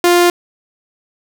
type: tone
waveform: sawtooth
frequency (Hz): 350.4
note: F4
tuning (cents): +6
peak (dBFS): -4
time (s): 0.04-0.3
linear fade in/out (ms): 2
effects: none